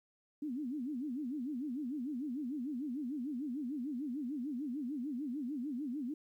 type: tone with vibrato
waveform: sine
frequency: 269.8 Hz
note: C#4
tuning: 47 cents flat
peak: -36 dBFS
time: 0.42-6.14 s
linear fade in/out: 5 ms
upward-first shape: sine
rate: 6.7 Hz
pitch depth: 240 cents each way
effects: 12-bit